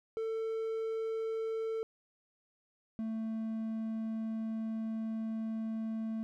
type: tone pair in turn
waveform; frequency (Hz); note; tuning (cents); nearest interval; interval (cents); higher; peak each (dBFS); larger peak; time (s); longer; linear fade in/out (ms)
triangle; 446.4 / 222.2; A4 / A3; +25 / +17; octave; 1208; first; -31 / -32; first; 0.17-1.83 / 2.99-6.23; second; 0
effects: none